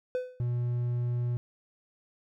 triangle tone with exponential decay, 504 Hz, B4, 35 cents sharp, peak -23 dBFS, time 0.15-0.45 s, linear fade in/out 0 ms, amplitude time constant 65 ms
triangle tone, 121.2 Hz, B2, 32 cents flat, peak -25 dBFS, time 0.4-1.37 s, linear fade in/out 0 ms
effects none

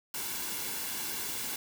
white noise with comb filter, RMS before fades -36 dBFS, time 0.14-1.56 s, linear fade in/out 2 ms, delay 1.6 ms, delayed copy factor -0.5, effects none

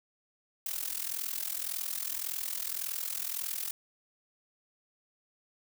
blue noise with amplitude modulation, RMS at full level -32 dBFS, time 0.66-3.71 s, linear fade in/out 2 ms, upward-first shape sine, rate 41.8 Hz, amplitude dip 85%, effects none

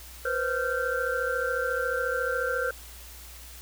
sine tone cluster, 487.9 / 522 / 1384 / 1553 Hz, B4 / C5 / F6 / G6, -21 / -4 / -16 / -17 cents, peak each -31 dBFS, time 0.25-2.71 s, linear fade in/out 5 ms, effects added 60 Hz sine -46 dBFS peak until 3.61 s + white hiss -47 dBFS RMS until 3.61 s

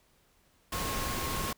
sine tone in noise, 1081 Hz, C#6, 44 cents flat, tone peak -38 dBFS, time 0.72-1.53 s, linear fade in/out 5 ms, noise pink, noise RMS -34 dBFS, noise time 0.72-1.53 s, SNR -7 dB, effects pink hiss -67 dBFS RMS until 1.57 s

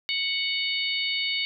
harmonic tone, 740 Hz, F#5, in tune, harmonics 3 / 4 / 5 / 6, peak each -29 / -30 / -31 / -32 dBFS, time 0.09-1.45 s, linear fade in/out 0 ms, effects none

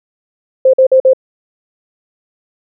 sine tone bursts, 523.3 Hz, C5, in tune, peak -4 dBFS, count 4, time 0.65-1.134 s, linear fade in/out 5 ms, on 85 ms, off 48 ms, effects none

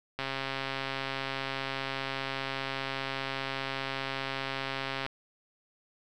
click train, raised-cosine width 0.3 ms, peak -17 dBFS, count 659, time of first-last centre 0.19-5.064 s, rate 135 Hz, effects none

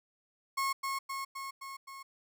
35% pulse tone with echo, 1088 Hz, C#6, 33 cents flat, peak -28 dBFS, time 0.57-0.73 s, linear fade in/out 10 ms, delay 260 ms, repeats 5, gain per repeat -3 dB, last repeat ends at 2.03 s, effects none

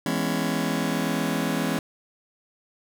sawtooth chord, C# minor seventh, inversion first, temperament just, 166.31 / 207.9 / 249.5 / 277.2 Hz, E3 / G#3 / B3 / C#4, +16 / +2 / +18 / 0 cents, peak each -25 dBFS, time 0.06-1.79 s, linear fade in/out 2 ms, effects none

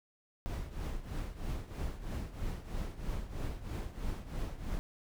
brown noise with tremolo, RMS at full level -35 dBFS, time 0.46-4.79 s, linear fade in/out 0 ms, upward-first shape triangle, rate 3.1 Hz, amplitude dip 80%, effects none

